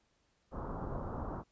pink low-pass noise, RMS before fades -40 dBFS, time 0.51-1.44 s, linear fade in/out 50 ms, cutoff 1300 Hz, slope 48 dB/octave, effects pink hiss -75 dBFS RMS until 1.51 s + resampled to 16000 Hz

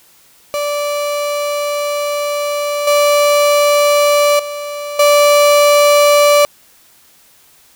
35% pulse tone with level steps, 583 Hz, D5, 13 cents flat, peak -14 / -7 / -20 / -5 dBFS, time 0.54-6.45 s, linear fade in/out 0 ms, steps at 2.87 / 4.39 / 4.99 s, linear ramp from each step 5 ms, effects white hiss -48 dBFS RMS until 7.75 s

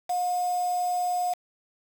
sine tone with quantisation, 717 Hz, F5, 45 cents sharp, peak -24 dBFS, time 0.09-1.34 s, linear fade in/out 10 ms, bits 6, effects none

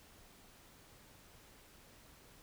silence, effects pink hiss -61 dBFS RMS until 2.42 s

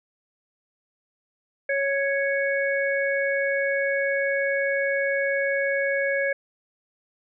harmonic tone, 554.4 Hz, C#5, in tune, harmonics 1 / 3 / 4, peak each -24 / -26 / -29 dBFS, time 1.69-6.33 s, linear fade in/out 5 ms, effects none

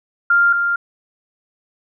sine tone pair in turn, 1396.9 / 1396.9 Hz, F6 / F6, 0 / 0 cents, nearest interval unison, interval 0 cents, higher neither, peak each -10 / -15 dBFS, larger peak first, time 0.3-0.53 / 0.53-0.76 s, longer neither, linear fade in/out 5 ms, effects none

